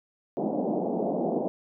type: band-pass noise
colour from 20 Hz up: pink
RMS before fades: -28 dBFS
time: 0.37-1.48 s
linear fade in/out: 0 ms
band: 180 to 770 Hz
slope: 48 dB/octave
effects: none